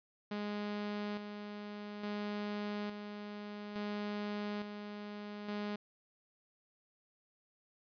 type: tone with tremolo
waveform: sawtooth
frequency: 207.2 Hz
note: G#3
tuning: 4 cents flat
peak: -33 dBFS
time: 0.31-5.76 s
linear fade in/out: 5 ms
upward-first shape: square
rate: 0.58 Hz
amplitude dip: 50%
effects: resampled to 11025 Hz